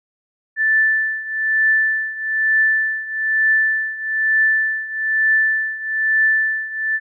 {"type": "tone with tremolo", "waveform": "sine", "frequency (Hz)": 1760, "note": "A6", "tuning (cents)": 0, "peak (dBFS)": -11, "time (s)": [0.56, 7], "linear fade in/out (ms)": 50, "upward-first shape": "triangle", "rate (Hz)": 1.1, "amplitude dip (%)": 85, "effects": []}